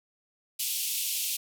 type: band-pass noise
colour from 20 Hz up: white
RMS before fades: -31 dBFS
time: 0.59-1.37 s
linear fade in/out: 10 ms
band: 2500 to 16000 Hz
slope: 48 dB/octave
effects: none